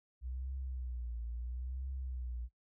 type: tone with vibrato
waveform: sine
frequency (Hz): 61.74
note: B1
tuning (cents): 0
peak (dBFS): -38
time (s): 0.21-2.49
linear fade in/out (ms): 50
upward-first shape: triangle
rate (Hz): 0.74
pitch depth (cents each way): 130
effects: noise-tail reverb RT60 0.1 s tail -18 dB re dry